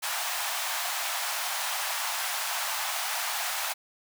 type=high-pass noise; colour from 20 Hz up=pink; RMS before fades=-31 dBFS; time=0.02-3.74 s; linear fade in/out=20 ms; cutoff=680 Hz; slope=48 dB/octave; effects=none